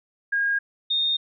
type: tone pair in turn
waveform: sine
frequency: 1628 / 3674 Hz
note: G#6 / A#7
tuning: -35 / -26 cents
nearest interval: octave + major second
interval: 1409 cents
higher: second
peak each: -20 dBFS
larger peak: neither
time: 0.32-0.59 / 0.9-1.17 s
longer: neither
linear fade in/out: 10 ms
effects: none